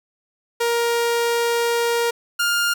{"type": "tone pair in turn", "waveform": "sawtooth", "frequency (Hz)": [469.7, 1407.5], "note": ["A#4", "F6"], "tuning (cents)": [13, 13], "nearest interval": "octave + perfect fifth", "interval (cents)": 1900, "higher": "second", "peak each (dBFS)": -14, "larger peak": "neither", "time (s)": [[0.6, 2.11], [2.39, 2.74]], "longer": "first", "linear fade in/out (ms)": 10, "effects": []}